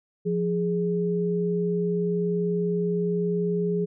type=tone pair together; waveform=sine; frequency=174.9 / 416 Hz; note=F3 / G#4; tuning=+3 / +3 cents; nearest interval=octave + minor third; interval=1500 cents; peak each=-25 dBFS; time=0.25-3.86 s; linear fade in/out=20 ms; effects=none